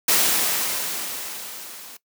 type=noise with level ramp; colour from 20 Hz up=white; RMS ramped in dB=-17 to -41 dBFS; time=0.08-1.97 s; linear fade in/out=5 ms; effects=noise-tail reverb RT60 0.1 s tail -19 dB re dry + high-pass 200 Hz 12 dB/octave